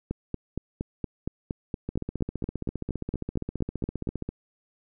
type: two click trains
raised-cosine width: 3 ms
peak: -16 / -18 dBFS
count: 18 / 37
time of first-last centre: 0.11-4.073 / 1.89-4.29 s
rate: 4.29 / 15 Hz
effects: none